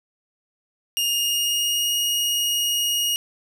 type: tone with pitch glide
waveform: sawtooth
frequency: 2837 to 2873 Hz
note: F7 to F7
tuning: +27 to +48 cents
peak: -17 dBFS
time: 0.97-3.16 s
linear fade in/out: 0 ms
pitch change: +21 cents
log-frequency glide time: 1.08-1.96 s
effects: none